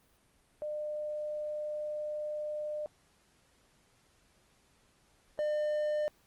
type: tone pair in turn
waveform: sine / triangle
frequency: 602 / 602 Hz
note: D5 / D5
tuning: +43 / +43 cents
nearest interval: unison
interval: 0 cents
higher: neither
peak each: -34 / -27 dBFS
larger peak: second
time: 0.62-2.86 / 5.39-6.08 s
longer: first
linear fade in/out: 0 ms
effects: pink hiss -68 dBFS RMS until 6.26 s + Opus 32 kbps